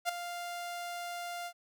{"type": "tone with ADSR envelope", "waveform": "sawtooth", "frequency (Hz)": 698.5, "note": "F5", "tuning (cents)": 0, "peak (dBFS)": -23, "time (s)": [0.05, 1.53], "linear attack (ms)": 39, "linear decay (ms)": 8, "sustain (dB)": -11, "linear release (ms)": 68, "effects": []}